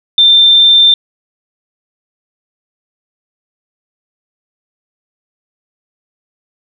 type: tone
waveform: sine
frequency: 3578 Hz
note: A7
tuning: 28 cents sharp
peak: -3 dBFS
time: 0.18-0.94 s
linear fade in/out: 2 ms
effects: none